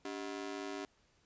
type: ring-modulated tone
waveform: sawtooth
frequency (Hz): 340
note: F4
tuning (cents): -46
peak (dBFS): -33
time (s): 0.05-0.85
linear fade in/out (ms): 2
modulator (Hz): 52.3
effects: pink hiss -71 dBFS RMS until 1.25 s + resampled to 16000 Hz